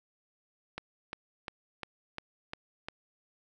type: click train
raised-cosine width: 0.3 ms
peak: -21 dBFS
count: 7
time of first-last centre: 0.78-2.885 s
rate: 2.85 Hz
effects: none